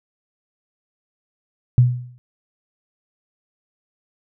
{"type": "tone with exponential decay", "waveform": "sine", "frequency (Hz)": 123.47, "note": "B2", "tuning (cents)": 0, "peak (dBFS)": -6, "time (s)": [1.78, 2.18], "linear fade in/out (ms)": 0, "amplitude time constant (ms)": 85, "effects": []}